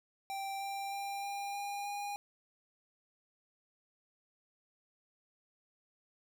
square tone with pitch steps, 784 / 789.9 / 795.9 / 801.9 / 807.9 / 814 Hz, G5 / G5 / G5 / G5 / G#5 / G#5, 0 / +13 / +26 / +39 / -48 / -35 cents, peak -38 dBFS, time 0.3-2.16 s, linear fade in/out 0 ms, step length 310 ms, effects none

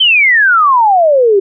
sine exponential sweep, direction down, 3160 to 380 Hz, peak -5 dBFS, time 0-1.4 s, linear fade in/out 10 ms, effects none

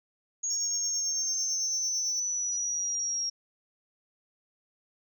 sine exponential sweep, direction down, 6645 to 5588 Hz, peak -28 dBFS, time 0.43-3.3 s, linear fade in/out 10 ms
triangle tone with tremolo, 5500 Hz, F8, 27 cents flat, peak -30 dBFS, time 0.5-2.2 s, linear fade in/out 5 ms, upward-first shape sine, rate 9 Hz, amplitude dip 70%
effects none

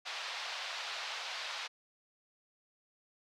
white band-pass noise, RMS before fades -41 dBFS, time 0.05-1.68 s, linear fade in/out 20 ms, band 640 to 4500 Hz, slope 24 dB/octave, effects none

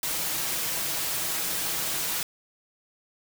white noise with comb filter, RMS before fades -29 dBFS, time 0.03-2.23 s, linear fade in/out 2 ms, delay 6.2 ms, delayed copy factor +0.5, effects none

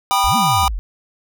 square chord, G augmented, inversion none, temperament just, 784 / 980 / 1225 Hz, G5 / B5 / D#6, 0 / -14 / -27 cents, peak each -19 dBFS, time 0.11-0.68 s, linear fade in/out 0 ms
sine exponential two-way sweep, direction up then down, 38.89 to 248 to 38.89 Hz, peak -20 dBFS, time 0.24-0.79 s, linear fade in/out 0 ms, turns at 0.36 s
triangle tone with exponential decay, 185 Hz, F#3, in tune, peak -25 dBFS, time 0.63-0.71 s, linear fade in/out 0 ms, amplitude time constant 16 ms
effects none

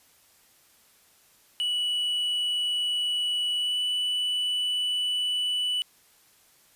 triangle tone with pitch glide, 2947 to 2971 Hz, F#7 to F#7, -8 to +6 cents, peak -23 dBFS, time 1.6-5.82 s, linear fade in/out 0 ms, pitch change +14 cents, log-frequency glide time 3.56-3.79 s, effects white hiss -60 dBFS RMS until 6.75 s + resampled to 32000 Hz

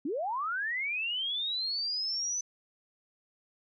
sine linear sweep, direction up, 250 to 6070 Hz, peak -30 dBFS, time 0.05-2.41 s, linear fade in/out 5 ms, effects none

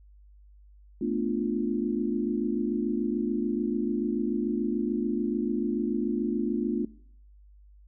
sine chord, B half-diminished seventh, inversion third, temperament equal, 220 / 246.9 / 293.7 / 349.2 Hz, A3 / B3 / D4 / F4, 0 / 0 / 0 / 0 cents, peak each -31 dBFS, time 1.01-6.85 s, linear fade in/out 5 ms, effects noise-tail reverb RT60 0.6 s tail -21 dB re dry + added 50 Hz sine -51 dBFS peak until 7.87 s

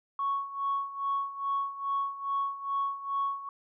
sine tone with tremolo, 1108.7 Hz, C#6, in tune, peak -25 dBFS, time 0.19-3.49 s, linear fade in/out 2 ms, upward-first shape sine, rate 2.4 Hz, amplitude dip 80%, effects tanh soft clip ceiling -22 dBFS

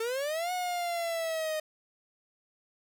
45% pulse linear two-way sweep, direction up then down, 440 to 731 to 617 Hz, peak -30 dBFS, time 0-1.6 s, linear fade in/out 5 ms, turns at 0.52 s, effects none

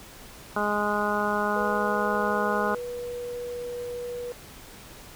harmonic tone, 207.7 Hz, G#3, in tune, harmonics 1 / 2 / 3 / 4 / 5 / 6 / 7, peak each -31 / -31 / -31 / -31 / -31 / -31 / -31 dBFS, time 0.56-2.75 s, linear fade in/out 5 ms
sine tone with pitch glide, 490 to 485.5 Hz, B4 to B4, -14 to -30 cents, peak -31 dBFS, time 1.56-4.32 s, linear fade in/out 0 ms, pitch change -16 cents, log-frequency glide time 1.96-3.1 s
effects pink hiss -46 dBFS RMS until 5.15 s

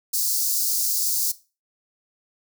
white high-pass noise, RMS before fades -23 dBFS, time 0.13-1.32 s, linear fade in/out 10 ms, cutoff 4500 Hz, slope 48 dB/octave, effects noise-tail reverb RT60 0.3 s tail -17 dB re dry

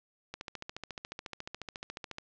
click train, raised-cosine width 0.2 ms, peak -22 dBFS, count 27, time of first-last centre 0.34-2.184 s, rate 14.1 Hz, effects low-pass 6000 Hz 12 dB/octave

